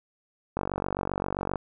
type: click train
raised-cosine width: 1 ms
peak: -14 dBFS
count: 48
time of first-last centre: 0.57-1.557 s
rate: 47.6 Hz
effects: none